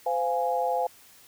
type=chord; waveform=sine; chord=F minor; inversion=second; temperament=equal with one note detuned; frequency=512.5 / 698.5 / 830.6 Hz; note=C5 / F5 / Ab5; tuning=-36 / 0 / 0 cents; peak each=-28 dBFS; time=0.06-0.87 s; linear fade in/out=5 ms; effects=white hiss -54 dBFS RMS until 1.27 s